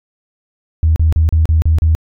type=tone bursts; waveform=sine; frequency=79.8 Hz; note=D#2; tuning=44 cents sharp; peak=-7 dBFS; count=7; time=0.83-1.95 s; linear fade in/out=0 ms; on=130 ms; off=35 ms; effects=tanh soft clip ceiling -3 dBFS